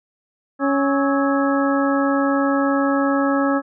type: harmonic tone with a mistuned harmonic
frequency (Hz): 277.2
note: C#4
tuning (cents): 0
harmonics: 1 / 2 / 3 / 4 / 5 / 6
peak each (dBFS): -18 / -22 / -27 / -28 / -25 / -28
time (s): 0.59-3.62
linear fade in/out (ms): 50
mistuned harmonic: 5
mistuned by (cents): -110
effects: none